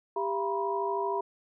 sine tone cluster, 396.5 / 679 / 962 / 1015 Hz, G4 / F5 / B5 / B5, +20 / -49 / -46 / +47 cents, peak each -31 / -36 / -31 / -39 dBFS, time 0.16-1.21 s, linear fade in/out 5 ms, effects none

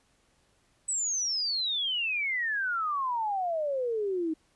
sine exponential sweep, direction down, 8120 to 309.3 Hz, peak -27 dBFS, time 0.88-4.34 s, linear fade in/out 10 ms, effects pink hiss -68 dBFS RMS until 4.55 s + resampled to 24000 Hz

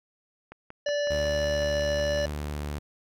click train, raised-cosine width 0.5 ms, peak -27 dBFS, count 10, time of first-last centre 0.52-2.177 s, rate 5.43 Hz
harmonic tone, 582 Hz, D5, 16 cents flat, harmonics 1 / 3 / 5 / 7 / 9 / 10, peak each -25 / -35 / -39 / -42 / -44 / -45 dBFS, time 0.86-2.26 s, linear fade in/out 5 ms
sawtooth tone with vibrato, 74 Hz, D2, 14 cents sharp, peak -27 dBFS, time 1.1-2.79 s, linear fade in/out 10 ms, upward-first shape triangle, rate 1.1 Hz, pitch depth 11 cents each way
effects none

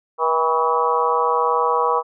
harmonic tone with a mistuned harmonic, 160.8 Hz, E3, 43 cents flat, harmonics 3 / 4 / 5 / 6 / 7 / 8, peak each -21 / -29 / -24 / -21 / -21 / -28 dBFS, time 0.18-2.03 s, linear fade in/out 50 ms, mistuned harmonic 6, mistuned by +35 cents, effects none

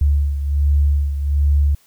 sine beating tone pair, 71.6 / 72.9 Hz, D2 / D2, -43 / -12 cents, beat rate 1.3 Hz, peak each -14 / -21 dBFS, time 0.01-1.75 s, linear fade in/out 5 ms, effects white hiss -55 dBFS RMS until 1.86 s

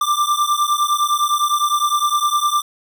square beating tone pair, 1179 / 1188.8 Hz, D6 / D6, +6 / +21 cents, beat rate 9.8 Hz, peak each -19 dBFS, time 0.01-2.62 s, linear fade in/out 5 ms, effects none

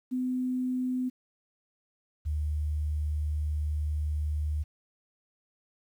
sine tone pair in turn, 253.7 / 75.43 Hz, B3 / D2, +47 / +47 cents, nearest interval octave + major sixth, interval 2100 cents, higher first, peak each -27 dBFS, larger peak neither, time 0.11-1.1 / 2.25-4.64 s, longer second, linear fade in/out 20 ms, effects 10-bit

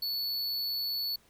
square tone, 4435 Hz, C#8, in tune, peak -31 dBFS, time 0.02-1.16 s, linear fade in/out 5 ms, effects pink hiss -64 dBFS RMS until 1.29 s

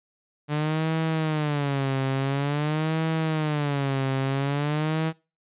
sawtooth tone with vibrato, 146.83 Hz, D3, in tune, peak -19 dBFS, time 0.48-5.13 s, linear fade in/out 50 ms, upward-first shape sine, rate 0.48 Hz, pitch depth 160 cents each way, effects noise-tail reverb RT60 0.3 s tail -22 dB re dry + resampled to 8000 Hz

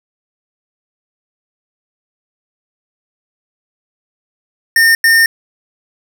square tone bursts at uneven times, 1820 Hz, A#6, 42 cents flat, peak -7 dBFS, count 2, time 4.76-4.95 / 5.04-5.26 s, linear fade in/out 2 ms, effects none

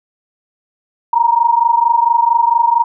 sine tone pair together, 926 / 950.4 Hz, A#5 / A#5, -12 / +33 cents, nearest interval unison, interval 45 cents, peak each -12 dBFS, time 1.13-2.84 s, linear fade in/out 5 ms, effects none

